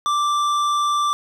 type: tone with tanh clipping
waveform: sine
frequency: 1174.7 Hz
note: D6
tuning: in tune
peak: -19 dBFS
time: 0.06-1.13 s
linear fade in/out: 0 ms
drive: 13 dB
effects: none